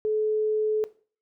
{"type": "tone", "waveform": "sine", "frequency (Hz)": 430, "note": "A4", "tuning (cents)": -40, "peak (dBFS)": -22, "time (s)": [0.05, 0.84], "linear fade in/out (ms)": 0, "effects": ["noise-tail reverb RT60 0.4 s tail -17 dB re dry"]}